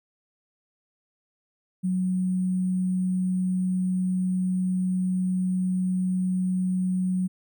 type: tone with sample-and-hold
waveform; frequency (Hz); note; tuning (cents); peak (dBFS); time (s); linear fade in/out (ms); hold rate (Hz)
sine; 184.2; F#3; -7; -22; 1.83-7.28; 20; 8820
effects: none